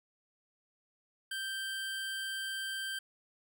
25% pulse tone, 1568 Hz, G6, in tune, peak -32 dBFS, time 1.31-2.99 s, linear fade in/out 5 ms, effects none

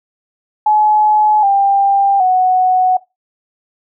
sine tone with pitch steps, 850 / 793.1 / 740 Hz, G#5 / G5 / F#5, +40 / +20 / 0 cents, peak -8 dBFS, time 0.66-2.97 s, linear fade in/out 5 ms, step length 770 ms, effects noise-tail reverb RT60 0.2 s tail -19 dB re dry

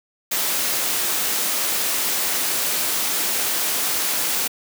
white noise, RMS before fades -22 dBFS, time 0.31-4.48 s, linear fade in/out 10 ms, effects high-pass 200 Hz 12 dB/octave

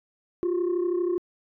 sine tone pair together, 349.2 / 381.8 Hz, F4 / G4, 0 / -46 cents, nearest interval major second, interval 154 cents, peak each -22 / -27 dBFS, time 0.43-1.18 s, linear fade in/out 0 ms, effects tanh soft clip ceiling -20 dBFS

